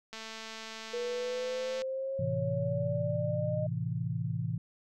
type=click train; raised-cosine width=0.2 ms; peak=-26 dBFS; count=376; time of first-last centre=0.13-1.819 s; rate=222 Hz
type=linear sweep; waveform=sine; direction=up; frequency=478.7 to 616 Hz; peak=-32 dBFS; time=0.93-3.67 s; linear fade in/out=10 ms
type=chord; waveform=sine; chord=A minor; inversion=none; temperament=equal; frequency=110 / 130.81 / 164.81 Hz; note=A2 / C3 / E3; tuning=0 / 0 / 0 cents; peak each=-35 dBFS; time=2.19-4.58 s; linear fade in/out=5 ms
effects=none